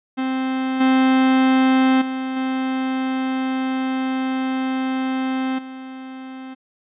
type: tone with level steps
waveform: 45% pulse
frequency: 261.6 Hz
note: C4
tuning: in tune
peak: -20 / -13 / -23 / -20 / -32 dBFS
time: 0.17-6.55 s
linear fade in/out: 20 ms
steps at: 0.8 / 2.01 / 2.36 / 5.58 s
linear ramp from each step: 10 ms
effects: resampled to 8000 Hz